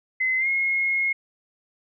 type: tone with pitch glide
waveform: sine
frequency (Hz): 2046 to 2158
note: C7 to C#7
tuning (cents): -39 to -47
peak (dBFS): -20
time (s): 0.2-1.13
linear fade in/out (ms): 10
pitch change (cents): +92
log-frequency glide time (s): 0.38-0.48
effects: none